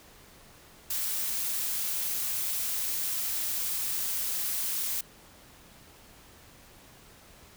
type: noise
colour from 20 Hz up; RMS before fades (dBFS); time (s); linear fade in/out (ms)
blue; -31; 0.9-5.01; 5
effects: pink hiss -54 dBFS RMS until 7.56 s